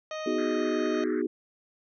harmonic tone, 622.3 Hz, D#5, in tune, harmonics 1 / 2 / 3 / 4 / 5 / 6 / 7 / 9 / 10, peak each -34 / -40 / -44 / -46 / -48 / -50 / -51 / -53 / -54 dBFS, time 0.11-1.04 s, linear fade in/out 2 ms
sine chord, G# minor seventh, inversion first, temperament equal, 246.9 / 311.1 / 370 / 415.3 Hz, B3 / D#4 / F#4 / G#4, 0 / 0 / 0 / 0 cents, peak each -32 / -30 / -30 / -32 dBFS, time 0.26-1.27 s, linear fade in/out 5 ms
pink band-pass noise, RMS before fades -44 dBFS, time 0.38-1.22 s, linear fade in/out 5 ms, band 1200 to 2000 Hz, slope 96 dB/octave
effects none

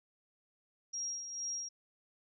sine tone with tremolo, 5630 Hz, F8, 13 cents sharp, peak -35 dBFS, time 0.93-1.69 s, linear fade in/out 10 ms, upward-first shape sine, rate 2.2 Hz, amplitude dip 55%, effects none

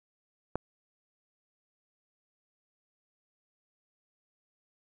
click, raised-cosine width 1 ms, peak -16 dBFS, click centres 0.556 s, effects none

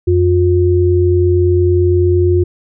sine tone pair together, 89.12 / 356.5 Hz, F2 / F4, +36 / +36 cents, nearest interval 2 octaves, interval 2400 cents, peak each -11 dBFS, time 0.07-2.44 s, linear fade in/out 10 ms, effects none

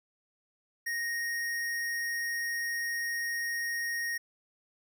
sine tone with hard clipping, 1865 Hz, A#6, in tune, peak -32 dBFS, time 0.86-4.18 s, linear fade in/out 10 ms, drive 18 dB, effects none

